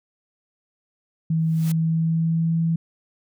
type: tone with pitch glide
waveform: sine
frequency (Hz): 161.4 to 164.79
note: E3 to E3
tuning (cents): -36 to 0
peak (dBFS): -18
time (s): 1.3-2.76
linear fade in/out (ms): 5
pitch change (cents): +36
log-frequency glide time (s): 1.62-2.57
type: noise with exponential growth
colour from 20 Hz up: white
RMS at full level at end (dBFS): -33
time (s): 1.39-1.72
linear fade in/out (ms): 5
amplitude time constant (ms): 70
effects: none